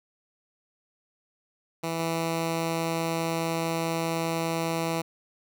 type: tone with level steps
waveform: 10% pulse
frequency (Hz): 164.81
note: E3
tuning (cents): 0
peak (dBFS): -20 / -18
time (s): 1.83-5.02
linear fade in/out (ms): 10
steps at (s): 1.99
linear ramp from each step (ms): 5
effects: none